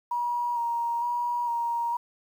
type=tone with vibrato; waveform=sine; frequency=950 Hz; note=A#5; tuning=33 cents sharp; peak=-25 dBFS; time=0.11-1.97 s; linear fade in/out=5 ms; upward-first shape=square; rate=1.1 Hz; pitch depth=19 cents each way; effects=9-bit